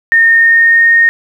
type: tone with pitch glide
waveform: sine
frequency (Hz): 1830 to 1848.1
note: A#6 to A#6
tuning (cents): -32 to -15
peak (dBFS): -4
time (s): 0.12-1.09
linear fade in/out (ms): 0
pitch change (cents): +17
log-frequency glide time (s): 0.23-0.92
effects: 7-bit